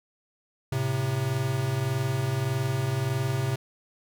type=tone pair together; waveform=square; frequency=110.72 / 132.4 Hz; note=A2 / C3; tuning=+11 / +21 cents; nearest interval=minor third; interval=310 cents; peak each=-31 / -27 dBFS; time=0.72-3.56 s; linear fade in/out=5 ms; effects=none